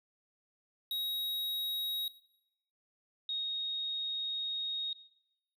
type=tone pair in turn; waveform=square / sine; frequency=3800 / 3739 Hz; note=A#7 / A#7; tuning=+33 / +4 cents; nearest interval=unison; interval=29 cents; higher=first; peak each=-34 / -33 dBFS; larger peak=second; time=0.91-2.08 / 3.29-4.93 s; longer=second; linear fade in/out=2 ms; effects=noise-tail reverb RT60 0.8 s tail -17 dB re dry